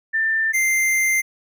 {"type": "tone pair in turn", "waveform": ["sine", "square"], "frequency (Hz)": [1785, 2089], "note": ["A6", "C7"], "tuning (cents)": [24, -3], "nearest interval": "minor third", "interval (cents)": 273, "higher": "second", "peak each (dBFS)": -17, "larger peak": "neither", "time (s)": [[0.13, 0.53], [0.53, 1.22]], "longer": "second", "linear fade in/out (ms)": 20, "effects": []}